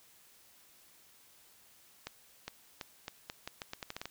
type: accelerating click train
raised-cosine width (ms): 0.2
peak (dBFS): -22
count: 13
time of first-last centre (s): 2.07-4.056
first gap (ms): 410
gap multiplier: 0.81
effects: white hiss -62 dBFS RMS until 4.1 s